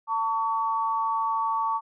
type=tone pair together; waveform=sine; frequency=896.9 / 1130 Hz; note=A5 / C#6; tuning=+33 / +33 cents; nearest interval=major third; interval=400 cents; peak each=-26 dBFS; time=0.07-1.81 s; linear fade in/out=50 ms; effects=none